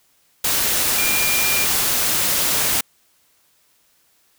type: tone in noise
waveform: sine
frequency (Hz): 2400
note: D7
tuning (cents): +37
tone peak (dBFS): -22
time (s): 0.98-1.65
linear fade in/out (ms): 5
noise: white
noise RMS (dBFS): -19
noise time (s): 0.44-2.81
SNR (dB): -6
effects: white hiss -60 dBFS RMS until 4.38 s